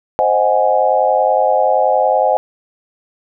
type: chord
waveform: sine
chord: Ab dominant seventh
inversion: first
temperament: equal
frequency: 523.3 / 622.3 / 740 / 830.6 Hz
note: C5 / Eb5 / Gb5 / Ab5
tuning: 0 / 0 / 0 / 0 cents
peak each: -16 dBFS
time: 0.19-2.37 s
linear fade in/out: 0 ms
effects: none